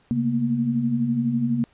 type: tone cluster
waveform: sine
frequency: 134.9 / 224.7 / 236.7 Hz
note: C#3 / A3 / A#3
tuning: -47 / +37 / +27 cents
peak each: -27 / -29 / -21 dBFS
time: 0.11-1.64 s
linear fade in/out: 0 ms
effects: pink hiss -60 dBFS RMS until 1.73 s + resampled to 8000 Hz